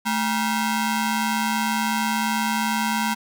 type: ring-modulated tone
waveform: sawtooth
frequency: 587.3 Hz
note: D5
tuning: in tune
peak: -14 dBFS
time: 0.05-3.15 s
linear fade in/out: 20 ms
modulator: 368 Hz
effects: none